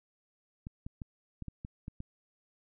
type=clicks; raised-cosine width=5 ms; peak=-28 dBFS; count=8; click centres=0.669 / 0.865 / 1.018 / 1.423 / 1.483 / 1.649 / 1.881 / 2.004 s; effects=none